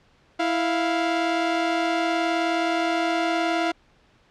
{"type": "tone pair together", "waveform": "sawtooth", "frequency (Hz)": [329.6, 698.4], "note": ["E4", "F5"], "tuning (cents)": [0, 0], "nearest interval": "octave + minor second", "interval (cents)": 1300, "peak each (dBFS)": [-20, -20], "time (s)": [0.39, 3.72], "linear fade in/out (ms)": 10, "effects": ["pink hiss -59 dBFS RMS until 4.3 s", "low-pass 4000 Hz 12 dB/octave"]}